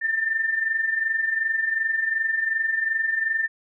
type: tone pair together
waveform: sine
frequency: 1773 / 1795.7 Hz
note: A6 / A6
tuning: +13 / +35 cents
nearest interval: unison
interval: 22 cents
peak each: -28 / -22 dBFS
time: 0.01-3.48 s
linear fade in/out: 20 ms
effects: none